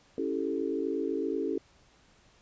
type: chord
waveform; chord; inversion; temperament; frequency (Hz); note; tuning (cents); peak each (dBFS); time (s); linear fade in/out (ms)
sine; A dominant seventh; first; equal; 277.2 / 329.6 / 392 / 440; C#4 / E4 / G4 / A4; 0 / 0 / 0 / 0; -34; 0.18-1.58; 2
effects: pink hiss -62 dBFS RMS until 2.41 s + resampled to 16000 Hz